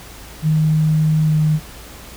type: tone with pitch glide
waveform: sine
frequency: 155.7 to 154.18 Hz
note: D#3 to D#3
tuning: +2 to -15 cents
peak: -12 dBFS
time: 0.42-1.6 s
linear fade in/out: 50 ms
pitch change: -17 cents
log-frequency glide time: 1.25-1.32 s
effects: added 55 Hz sine -40 dBFS peak until 2.16 s + pink hiss -38 dBFS RMS until 2.16 s